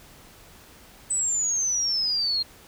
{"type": "exponential sweep", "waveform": "sine", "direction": "down", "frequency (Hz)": [8110, 4186], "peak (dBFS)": -22, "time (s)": [1.1, 2.43], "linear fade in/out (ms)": 10, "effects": ["pink hiss -50 dBFS RMS until 2.67 s"]}